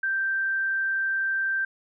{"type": "tone", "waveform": "sine", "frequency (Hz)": 1568, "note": "G6", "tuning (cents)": 0, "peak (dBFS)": -23, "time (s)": [0.03, 1.65], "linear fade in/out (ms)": 5, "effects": []}